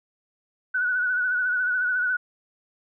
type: tone with vibrato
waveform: sine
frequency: 1481 Hz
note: F#6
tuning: 1 cent sharp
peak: -21 dBFS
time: 0.74-2.17 s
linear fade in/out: 10 ms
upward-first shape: sine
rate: 14 Hz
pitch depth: 45 cents each way
effects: none